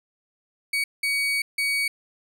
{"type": "tone bursts at uneven times", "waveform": "35% pulse", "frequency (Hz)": 2250, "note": "C#7", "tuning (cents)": 25, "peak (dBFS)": -20, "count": 3, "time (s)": [[0.73, 0.84], [1.03, 1.42], [1.58, 1.88]], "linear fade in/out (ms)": 5, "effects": []}